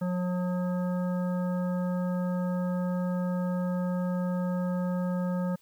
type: harmonic tone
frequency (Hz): 180.1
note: F#3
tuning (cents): -46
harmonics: 1 / 3 / 5 / 7 / 9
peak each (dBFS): -27 / -35 / -43 / -44 / -49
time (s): 0.01-5.56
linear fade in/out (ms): 10
effects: white hiss -64 dBFS RMS until 5.61 s